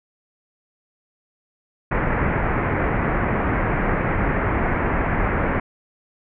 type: low-pass noise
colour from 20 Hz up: pink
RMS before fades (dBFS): -21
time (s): 1.91-5.6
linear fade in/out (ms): 5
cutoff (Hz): 2200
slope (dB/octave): 48
effects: none